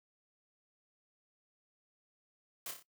white noise with echo, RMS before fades -42 dBFS, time 2.66-2.71 s, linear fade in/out 2 ms, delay 29 ms, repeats 4, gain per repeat -5 dB, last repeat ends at 2.826 s, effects noise-tail reverb RT60 0.1 s tail -17 dB re dry + high-pass 150 Hz 12 dB/octave

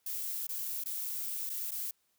violet noise with dropouts, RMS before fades -37 dBFS, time 0.06-1.91 s, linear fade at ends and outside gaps 5 ms, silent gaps 0.469-0.49 / 0.839-0.858 / 1.495-1.499 / 1.709-1.716 s, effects white hiss -75 dBFS RMS until 2.18 s

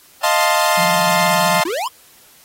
sawtooth chord, F dominant seventh, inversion third, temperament equal, 622.3 / 698.5 / 880 / 1046.5 Hz, Eb5 / F5 / A5 / C6, 0 / 0 / 0 / 0 cents, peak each -15 dBFS, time 0.23-1.64 s, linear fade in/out 10 ms
triangle tone with vibrato, 174.61 Hz, F3, in tune, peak -21 dBFS, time 0.77-1.61 s, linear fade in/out 10 ms, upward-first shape sine, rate 19 Hz, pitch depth 110 cents each way
square exponential sweep, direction up, 307.1 to 1100 Hz, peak -20 dBFS, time 1.65-1.88 s, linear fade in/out 5 ms
effects white hiss -48 dBFS RMS until 2.44 s + AAC 48 kbps

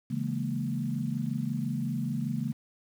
sine chord, A# half-diminished seventh, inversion first, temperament equal, 138.59 / 164.81 / 207.7 / 233.1 Hz, C#3 / E3 / G#3 / A#3, 0 / 0 / 0 / 0 cents, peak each -33 / -36 / -35 / -33 dBFS, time 0.1-2.53 s, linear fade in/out 10 ms, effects 9-bit

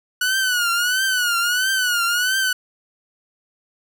sawtooth tone with vibrato, 1468 Hz, F#6, 14 cents flat, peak -14 dBFS, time 0.21-2.53 s, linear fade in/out 5 ms, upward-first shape triangle, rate 1.5 Hz, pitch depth 120 cents each way, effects none

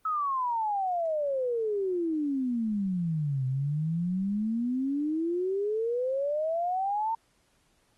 sine exponential two-way sweep, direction down then up, 1300 to 128.1 to 917 Hz, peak -26 dBFS, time 0.05-7.15 s, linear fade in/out 5 ms, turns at 3.46 s, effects pink hiss -68 dBFS RMS until 7.97 s + Opus 32 kbps

